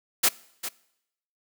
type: noise with echo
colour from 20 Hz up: white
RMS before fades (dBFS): -20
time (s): 0.23-0.29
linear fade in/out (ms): 10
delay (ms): 400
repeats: 1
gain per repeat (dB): -12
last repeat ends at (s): 0.69
effects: noise-tail reverb RT60 0.8 s tail -22 dB re dry + high-pass 200 Hz 12 dB/octave